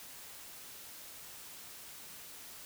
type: silence
effects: white hiss -50 dBFS RMS until 2.65 s